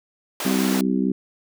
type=high-pass noise; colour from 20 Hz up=pink; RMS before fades=-28 dBFS; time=0.4-0.81 s; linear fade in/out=2 ms; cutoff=290 Hz; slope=96 dB/octave
type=harmonic tone; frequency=64.6 Hz; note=C2; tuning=21 cents flat; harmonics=3 / 4 / 5 / 6; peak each=-22 / -22 / -27 / -29 dBFS; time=0.45-1.12 s; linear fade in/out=5 ms
effects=none